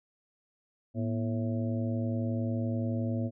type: harmonic tone with a mistuned harmonic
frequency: 110 Hz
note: A2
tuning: in tune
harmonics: 1 / 2 / 3 / 4 / 5 / 6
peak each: -31 / -32 / -41 / -48 / -40 / -44 dBFS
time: 0.94-3.31 s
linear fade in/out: 50 ms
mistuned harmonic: 2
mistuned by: +140 cents
effects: none